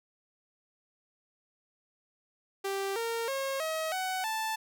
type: tone with pitch steps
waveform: sawtooth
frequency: 392 / 460.8 / 541.7 / 636.8 / 748.6 / 880 Hz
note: G4 / A#4 / C#5 / D#5 / F#5 / A5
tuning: 0 / -20 / -40 / +40 / +20 / 0 cents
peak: -27 dBFS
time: 2.64-4.56 s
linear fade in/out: 10 ms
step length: 320 ms
effects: none